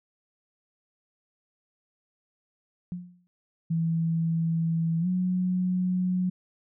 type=tone with exponential decay; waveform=sine; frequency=177.7 Hz; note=F3; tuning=30 cents sharp; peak=-28 dBFS; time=2.92-3.27 s; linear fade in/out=0 ms; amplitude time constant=76 ms
type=tone with pitch glide; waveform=sine; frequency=164.5 to 182.52 Hz; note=E3 to F#3; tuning=-3 to -23 cents; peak=-23 dBFS; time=3.7-6.3 s; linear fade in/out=10 ms; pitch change=+180 cents; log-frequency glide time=5-5.07 s
effects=none